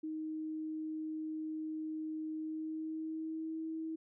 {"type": "tone with pitch glide", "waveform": "sine", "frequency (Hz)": [313, 320.7], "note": ["D#4", "E4"], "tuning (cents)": [10, -48], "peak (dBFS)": -37, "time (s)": [0.03, 3.96], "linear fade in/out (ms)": 10, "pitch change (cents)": 42, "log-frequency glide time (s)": [2.34, 3.61], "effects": []}